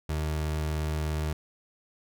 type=tone; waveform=30% pulse; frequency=77 Hz; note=D#2; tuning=17 cents flat; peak=-25 dBFS; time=0.09-1.33 s; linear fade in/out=5 ms; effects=none